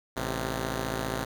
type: tone pair together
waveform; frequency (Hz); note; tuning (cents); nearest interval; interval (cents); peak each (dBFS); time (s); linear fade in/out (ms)
5% pulse; 55.19 / 130.81; A1 / C3; +6 / 0; octave + minor third; 1494; -21; 0.16-1.25; 10
effects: none